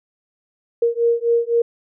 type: beating tone pair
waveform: sine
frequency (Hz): 466.2 / 470.1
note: A#4 / A#4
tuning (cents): 0 / +15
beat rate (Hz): 3.9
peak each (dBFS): -18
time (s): 0.82-1.62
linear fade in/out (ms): 5
effects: none